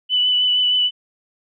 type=tone with vibrato; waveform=sine; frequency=2985 Hz; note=F#7; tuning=15 cents sharp; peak=-14 dBFS; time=0.09-0.91 s; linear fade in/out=50 ms; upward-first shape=triangle; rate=6.4 Hz; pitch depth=20 cents each way; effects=none